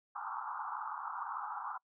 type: band-pass noise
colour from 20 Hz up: pink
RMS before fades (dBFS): -41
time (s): 0.15-1.78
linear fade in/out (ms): 10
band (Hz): 810 to 1400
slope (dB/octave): 96
effects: noise-tail reverb RT60 0.1 s tail -26 dB re dry